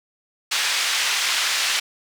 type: band-pass noise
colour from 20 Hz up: pink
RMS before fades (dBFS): -22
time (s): 0.51-1.8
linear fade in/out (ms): 10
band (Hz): 1900 to 6200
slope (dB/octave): 12
effects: none

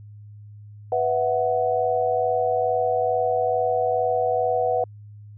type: chord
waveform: sine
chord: B suspended fourth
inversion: none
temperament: just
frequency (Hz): 493.9 / 658.5 / 740.8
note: B4 / E5 / F#5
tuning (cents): 0 / -2 / +2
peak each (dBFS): -23 / -25 / -23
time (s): 0.92-4.84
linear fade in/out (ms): 2
effects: added 104 Hz sine -40 dBFS peak until 5.37 s

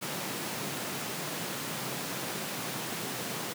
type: high-pass noise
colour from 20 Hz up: pink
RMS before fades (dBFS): -36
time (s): 0.01-3.54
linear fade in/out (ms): 20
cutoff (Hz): 120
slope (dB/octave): 48
effects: none

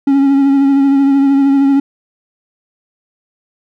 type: tone with vibrato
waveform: triangle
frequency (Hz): 275.9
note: C#4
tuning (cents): -8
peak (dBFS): -5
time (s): 0.07-1.8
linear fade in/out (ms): 5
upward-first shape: triangle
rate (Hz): 13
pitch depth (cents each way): 33
effects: none

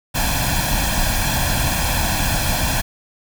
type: noise with comb filter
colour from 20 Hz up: pink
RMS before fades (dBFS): -19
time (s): 0.14-2.82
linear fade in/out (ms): 20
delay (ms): 1.2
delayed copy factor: +0.8
effects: none

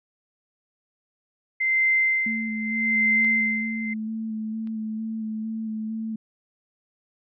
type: tone with tremolo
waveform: sine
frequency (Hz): 2079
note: C7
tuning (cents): -12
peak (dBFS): -17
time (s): 1.6-3.94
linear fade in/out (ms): 10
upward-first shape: sine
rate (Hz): 0.8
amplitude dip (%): 80
type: tone with vibrato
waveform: sine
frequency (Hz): 220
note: A3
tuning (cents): 0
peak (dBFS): -27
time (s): 2.26-6.16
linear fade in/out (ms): 5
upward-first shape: square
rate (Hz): 2.2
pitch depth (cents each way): 16
type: clicks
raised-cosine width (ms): 0.3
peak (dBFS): -26 / -36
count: 2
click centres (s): 3.246 / 4.673
effects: none

